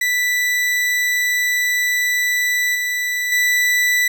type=tone with level steps; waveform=40% pulse; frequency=1975.5 Hz; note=B6; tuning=in tune; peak=-15 / -18 / -13 dBFS; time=0.01-4.08 s; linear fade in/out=5 ms; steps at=2.75 / 3.32 s; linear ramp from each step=2 ms; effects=none